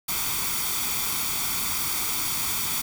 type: noise with comb filter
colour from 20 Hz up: white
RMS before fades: -27 dBFS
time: 0.08-2.82 s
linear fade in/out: 10 ms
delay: 0.87 ms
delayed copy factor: +0.65
effects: none